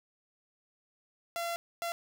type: tone bursts at uneven times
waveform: sawtooth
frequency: 682 Hz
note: F5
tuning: 41 cents flat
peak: -29 dBFS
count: 2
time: 1.36-1.56 / 1.82-1.92 s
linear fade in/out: 0 ms
effects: none